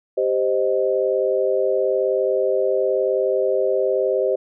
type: chord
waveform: sine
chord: C minor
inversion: second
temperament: equal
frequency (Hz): 392 / 523.3 / 622.3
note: G4 / C5 / Eb5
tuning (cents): 0 / 0 / 0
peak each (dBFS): -21 / -20 / -23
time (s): 0.17-4.36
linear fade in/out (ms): 10
effects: none